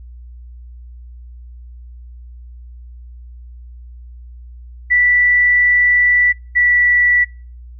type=tone pair in turn; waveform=sine; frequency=1966 / 1956.4 Hz; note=B6 / B6; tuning=-8 / -17 cents; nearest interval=unison; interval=9 cents; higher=first; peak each=-9 dBFS; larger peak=neither; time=4.9-6.33 / 6.55-7.25 s; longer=first; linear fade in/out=20 ms; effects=noise-tail reverb RT60 0.4 s tail -26 dB re dry + added 60 Hz sine -33 dBFS peak until 7.79 s